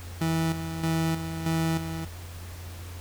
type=tone with tremolo; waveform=30% pulse; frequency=162.8 Hz; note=E3; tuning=21 cents flat; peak=-21 dBFS; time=0.21-2.05 s; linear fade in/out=5 ms; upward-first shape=square; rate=1.6 Hz; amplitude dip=60%; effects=added 87 Hz sine -38 dBFS peak until 3 s + pink hiss -46 dBFS RMS until 3 s